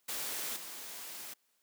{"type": "noise with level steps", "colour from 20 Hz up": "white", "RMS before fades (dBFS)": [-38, -45], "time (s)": [0.08, 1.34], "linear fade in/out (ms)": 10, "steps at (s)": 0.56, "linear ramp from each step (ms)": 5, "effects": ["white hiss -75 dBFS RMS until 1.62 s", "high-pass 200 Hz 12 dB/octave"]}